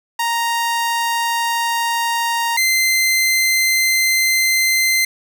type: tone pair in turn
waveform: sawtooth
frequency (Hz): 932.3 / 2074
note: A#5 / C7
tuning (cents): 0 / -16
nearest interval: octave + major second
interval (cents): 1384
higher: second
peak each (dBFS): -13 / -10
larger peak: second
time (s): 0.19-2.57 / 2.57-5.05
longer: second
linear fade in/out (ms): 5
effects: none